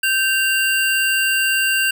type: tone pair together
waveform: square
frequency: 1559.7 / 2779 Hz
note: G6 / F7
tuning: -9 / -9 cents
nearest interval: minor seventh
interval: 1000 cents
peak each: -19 dBFS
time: 0.03-1.91 s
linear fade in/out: 5 ms
effects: none